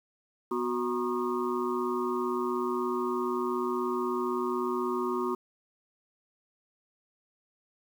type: tone cluster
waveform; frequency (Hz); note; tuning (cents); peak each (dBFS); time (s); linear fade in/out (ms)
sine; 247 / 366.9 / 947 / 1084 / 1220; B3 / F#4 / A#5 / C#6 / D#6; 0 / -15 / +27 / -39 / -34; -34 / -30 / -38 / -36 / -37; 0.51-5.35; 5
effects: 9-bit

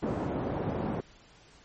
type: band-pass noise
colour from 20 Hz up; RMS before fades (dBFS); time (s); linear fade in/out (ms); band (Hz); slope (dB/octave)
pink; -32; 0.02-1.01; 10; 110 to 710; 12
effects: pink hiss -57 dBFS RMS until 1.64 s + MP3 32 kbps

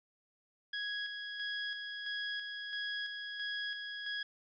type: tone with tremolo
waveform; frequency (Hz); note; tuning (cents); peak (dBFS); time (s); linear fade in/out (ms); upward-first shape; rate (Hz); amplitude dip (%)
25% pulse; 1661.2; G#6; 0; -32; 0.73-4.23; 5; square; 1.5; 40
effects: resampled to 16000 Hz

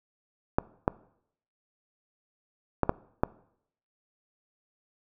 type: clicks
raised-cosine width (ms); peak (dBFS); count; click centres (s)
1; -8; 5; 0.585 / 0.879 / 2.833 / 2.894 / 3.235
effects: noise-tail reverb RT60 0.7 s tail -21 dB re dry

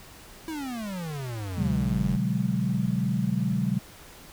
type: exponential sweep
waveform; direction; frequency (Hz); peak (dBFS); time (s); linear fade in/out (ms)
square; down; 329.6 to 42.74; -32; 0.48-2.16; 0
type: chord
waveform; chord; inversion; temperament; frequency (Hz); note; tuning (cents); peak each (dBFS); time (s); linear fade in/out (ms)
sine; G# half-diminished seventh; first; equal with one note detuned; 126.43 / 146.83 / 185 / 207.7; B2 / D3 / F#3 / G#3; +41 / 0 / 0 / 0; -29 / -31 / -27 / -29; 1.57-3.79; 10
effects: pink hiss -48 dBFS RMS until 4.32 s

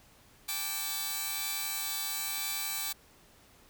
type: tone cluster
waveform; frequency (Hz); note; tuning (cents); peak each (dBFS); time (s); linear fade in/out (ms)
5% pulse; 783 / 880 / 1174 / 2267 / 3990; G5 / A5 / D6 / C#7 / B7; -2 / 0 / -1 / +38 / +17; -31 / -31 / -28 / -30 / -28; 0.48-2.93; 10
effects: pink hiss -60 dBFS RMS until 3.69 s

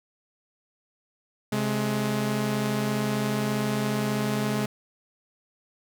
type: tone pair together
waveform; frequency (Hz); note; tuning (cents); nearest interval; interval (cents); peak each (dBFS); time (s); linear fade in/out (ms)
sawtooth; 132.98 / 211.1; C3 / G#3; +28 / +29; minor sixth; 801; -25 / -22; 1.52-4.66; 5
effects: none

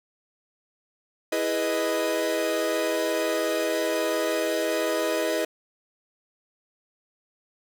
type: chord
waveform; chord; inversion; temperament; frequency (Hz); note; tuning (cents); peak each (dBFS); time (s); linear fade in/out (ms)
45% pulse; E major seventh; none; equal; 329.6 / 415.3 / 493.9 / 622.3; E4 / G#4 / B4 / D#5; 0 / 0 / 0 / 0; -30 / -31 / -30 / -27; 1.32-5.45; 5
effects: none

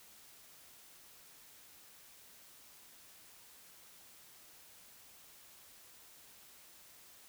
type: silence
effects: white hiss -59 dBFS RMS until 7.28 s

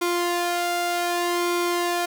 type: tone with flanger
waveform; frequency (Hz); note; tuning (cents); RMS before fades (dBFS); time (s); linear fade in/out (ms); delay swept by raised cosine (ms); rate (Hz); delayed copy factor
sawtooth; 349.3; F4; 0; -24; 0.01-2.06; 10; 0.87 to 1.44; 0.65; +0.6
effects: none

